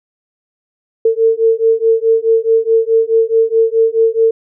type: beating tone pair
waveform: sine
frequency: 448.8 / 453.5 Hz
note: A4 / A#4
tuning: +34 / -48 cents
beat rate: 4.7 Hz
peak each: -12 dBFS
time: 1.05-4.31 s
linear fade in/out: 5 ms
effects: none